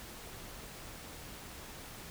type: silence
effects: pink hiss -48 dBFS RMS until 2.1 s